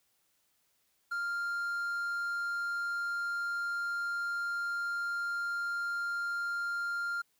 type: tone with quantisation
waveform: triangle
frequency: 1396.9 Hz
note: F6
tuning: in tune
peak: -30 dBFS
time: 1.11-7.22 s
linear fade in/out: 10 ms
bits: 10
effects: white hiss -74 dBFS RMS until 7.39 s